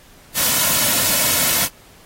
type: noise with comb filter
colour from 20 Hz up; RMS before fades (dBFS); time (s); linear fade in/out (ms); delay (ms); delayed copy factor
white; -17; 0.34-1.69; 50; 2.5; -0.5
effects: pink hiss -48 dBFS RMS until 2.05 s + AAC 48 kbps